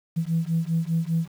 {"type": "beating tone pair", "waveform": "sine", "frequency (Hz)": [162.2, 167.2], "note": ["E3", "E3"], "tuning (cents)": [-28, 25], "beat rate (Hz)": 5, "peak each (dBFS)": -24, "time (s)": [0.16, 1.28], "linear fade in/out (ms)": 20, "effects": ["tanh soft clip ceiling -15 dBFS", "8-bit"]}